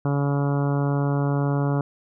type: harmonic tone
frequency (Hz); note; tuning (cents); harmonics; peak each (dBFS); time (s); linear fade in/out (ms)
141.7; C#3; +38; 1 / 2 / 3 / 4 / 5 / 6 / 7 / 8 / 9 / 10; -21 / -27 / -31 / -33 / -35 / -37 / -38 / -39 / -40 / -41; 0.05-1.81; 2
effects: none